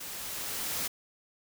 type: noise with level ramp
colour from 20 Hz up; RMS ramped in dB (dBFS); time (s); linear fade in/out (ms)
white; -41 to -32; 0-0.88; 10
effects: none